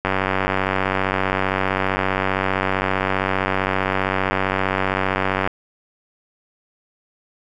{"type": "click train", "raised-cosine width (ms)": 0.5, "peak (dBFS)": -4, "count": 518, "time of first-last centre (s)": [0.05, 5.475], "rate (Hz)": 95.3, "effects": []}